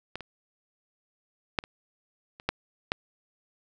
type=clicks; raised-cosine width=0.3 ms; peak=-18 / -24 / -8 / -28 / -28 / -9 / -9 dBFS; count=7; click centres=0.156 / 0.207 / 1.588 / 1.639 / 2.399 / 2.49 / 2.919 s; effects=none

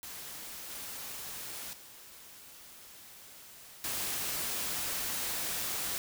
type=noise with level steps; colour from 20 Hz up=white; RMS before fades=-44 / -42 / -52 / -35 dBFS; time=0.03-5.98 s; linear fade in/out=0 ms; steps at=0.7 / 1.73 / 3.84 s; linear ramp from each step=2 ms; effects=none

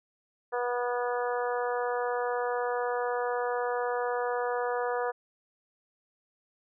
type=harmonic tone; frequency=244 Hz; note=B3; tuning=21 cents flat; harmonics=2 / 3 / 4 / 5 / 6 / 7; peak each=-30 / -34 / -36 / -38 / -40 / -41 dBFS; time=0.52-5.12 s; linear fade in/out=20 ms; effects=none

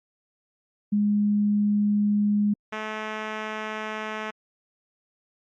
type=tone pair in turn; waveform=sine / 5% pulse; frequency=206.9 / 216.1 Hz; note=G#3 / A3; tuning=-6 / -31 cents; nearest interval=minor second; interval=75 cents; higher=second; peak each=-19 / -18 dBFS; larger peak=second; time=0.92-2.54 / 2.72-4.31 s; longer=first; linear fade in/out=10 ms; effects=low-pass 3000 Hz 12 dB/octave + Opus 48 kbps

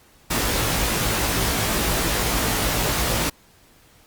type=noise with comb filter; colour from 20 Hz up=pink; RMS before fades=-22 dBFS; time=0.3-3.3 s; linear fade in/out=10 ms; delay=18 ms; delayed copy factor=+0.8; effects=pink hiss -54 dBFS RMS until 4.06 s + Opus 48 kbps

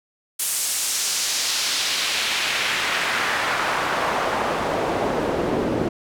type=noise with band-pass filter sweep; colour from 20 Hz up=pink; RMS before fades=-23 dBFS; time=0.39-5.89 s; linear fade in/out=10 ms; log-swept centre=10000 to 320 Hz; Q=1.1; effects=none

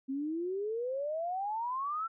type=exponential sweep; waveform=sine; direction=up; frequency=261.6 to 1359 Hz; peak=-32 dBFS; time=0.08-2.08 s; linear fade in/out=20 ms; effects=none

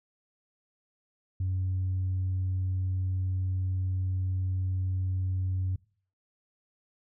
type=tone; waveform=sine; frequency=93.1 Hz; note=F#2; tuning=11 cents sharp; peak=-25 dBFS; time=1.4-5.76 s; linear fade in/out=5 ms; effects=noise-tail reverb RT60 0.5 s tail -24 dB re dry + tanh soft clip ceiling -24 dBFS

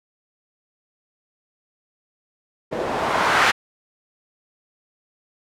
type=noise with low-pass filter sweep; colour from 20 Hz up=blue; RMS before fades=-20 dBFS; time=2.71-3.52 s; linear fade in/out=20 ms; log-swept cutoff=460 to 1700 Hz; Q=1.3; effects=none

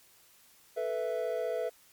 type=chord; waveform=triangle; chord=A suspended second; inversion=none; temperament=just; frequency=440 / 495 / 660 Hz; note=A4 / B4 / E5; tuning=0 / +4 / +2 cents; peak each=-34 / -32 / -32 dBFS; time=0.76-1.7 s; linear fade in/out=20 ms; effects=white hiss -61 dBFS RMS until 1.92 s + MP3 96 kbps

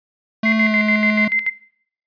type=tone with pitch glide; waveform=square; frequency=220 to 213.5 Hz; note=A3 to G#3; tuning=0 to +48 cents; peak=-17 dBFS; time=0.43-1.28 s; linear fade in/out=5 ms; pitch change=-52 cents; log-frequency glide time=0.57-0.79 s
type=tone with tremolo; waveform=sine; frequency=2075 Hz; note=C7; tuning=15 cents flat; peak=-15 dBFS; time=0.45-1.5 s; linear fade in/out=10 ms; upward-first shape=square; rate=6.9 Hz; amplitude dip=80%
effects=noise-tail reverb RT60 0.6 s tail -20 dB re dry + resampled to 11025 Hz

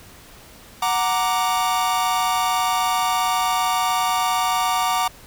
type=chord; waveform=45% pulse; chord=Gb augmented; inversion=none; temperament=equal; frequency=740 / 932.3 / 1174.7 Hz; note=Gb5 / Bb5 / D6; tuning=0 / 0 / 0 cents; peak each=-23 dBFS; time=0.82-5.08 s; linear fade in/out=5 ms; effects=pink hiss -45 dBFS RMS until 5.26 s

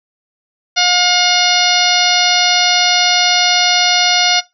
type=harmonic tone; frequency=716 Hz; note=F5; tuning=43 cents sharp; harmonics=1 / 2 / 3 / 4 / 5 / 6 / 7 / 8; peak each=-18 / -18 / -18 / -18 / -18 / -18 / -18 / -18 dBFS; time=0.76-4.41 s; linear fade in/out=20 ms; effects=noise-tail reverb RT60 0.2 s tail -19 dB re dry

